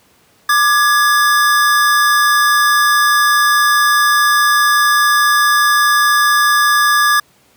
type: tone pair together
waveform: square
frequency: 1188.6 / 1681 Hz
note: D6 / G#6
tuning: +20 / +20 cents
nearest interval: tritone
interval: 600 cents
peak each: -13 / -13 dBFS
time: 0.49-7.2 s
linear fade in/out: 5 ms
effects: pink hiss -52 dBFS RMS until 7.56 s + high-pass 100 Hz 12 dB/octave